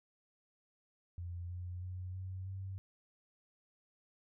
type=tone with pitch steps; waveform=sine; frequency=87.31 / 89.35 / 91.44 / 93.58 / 95.76 Hz; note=F2 / F2 / F#2 / F#2 / G2; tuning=0 / +40 / -20 / +20 / -40 cents; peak=-40 dBFS; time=1.18-2.78 s; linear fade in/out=0 ms; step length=320 ms; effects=none